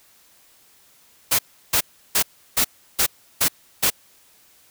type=noise bursts; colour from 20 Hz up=white; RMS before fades=-18 dBFS; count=7; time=1.31-3.903 s; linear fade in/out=10 ms; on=79 ms; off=340 ms; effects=white hiss -55 dBFS RMS until 4.7 s